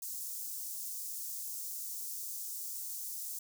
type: high-pass noise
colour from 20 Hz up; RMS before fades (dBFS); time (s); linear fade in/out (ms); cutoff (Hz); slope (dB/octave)
white; -41; 0.02-3.39; 5; 5900; 24
effects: none